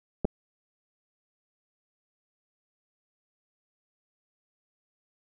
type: clicks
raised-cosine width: 2 ms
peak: -14 / -12 dBFS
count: 2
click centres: 0.247 / 0.252 s
effects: none